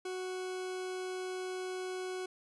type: tone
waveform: 40% pulse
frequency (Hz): 370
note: F#4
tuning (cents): 0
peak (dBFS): -36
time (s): 0.05-2.26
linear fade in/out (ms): 5
effects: resampled to 24000 Hz